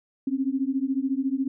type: beating tone pair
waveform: sine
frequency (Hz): 261.6 / 275.6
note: C4 / C#4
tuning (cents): 0 / -10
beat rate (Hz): 14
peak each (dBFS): -26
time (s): 0.27-1.48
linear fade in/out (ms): 5
effects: none